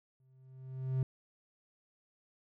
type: tone with exponential growth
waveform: triangle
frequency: 130.81 Hz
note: C3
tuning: in tune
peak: -25 dBFS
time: 0.2-1.03 s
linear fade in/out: 2 ms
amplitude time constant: 180 ms
effects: none